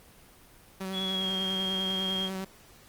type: tone with vibrato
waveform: sawtooth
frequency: 190 Hz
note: F#3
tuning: 46 cents sharp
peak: -29 dBFS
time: 0.8-2.45 s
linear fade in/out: 10 ms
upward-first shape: square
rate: 10 Hz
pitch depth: 15 cents each way
type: tone with pitch glide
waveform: sine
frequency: 3361 to 3237 Hz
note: G#7 to G#7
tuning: +20 to -45 cents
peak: -29 dBFS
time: 0.92-2.3 s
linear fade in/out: 50 ms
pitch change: -65 cents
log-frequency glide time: 1.06-1.33 s
effects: pink hiss -55 dBFS RMS until 2.88 s + Opus 24 kbps